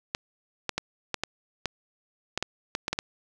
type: clicks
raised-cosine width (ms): 0.2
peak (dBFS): -10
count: 12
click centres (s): 0.149 / 0.693 / 0.78 / 1.143 / 1.236 / 1.657 / 2.376 / 2.426 / 2.751 / 2.881 / 2.93 / 2.989
effects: none